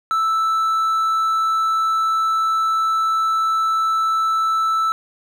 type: tone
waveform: triangle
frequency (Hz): 1318.5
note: E6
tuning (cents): 0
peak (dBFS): -14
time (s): 0.11-4.92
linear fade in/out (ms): 0
effects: none